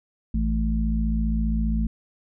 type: harmonic tone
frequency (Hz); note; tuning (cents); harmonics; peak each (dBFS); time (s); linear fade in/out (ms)
55; A1; 0; 1 / 3 / 4; -22 / -30 / -26; 0.34-1.87; 5
effects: none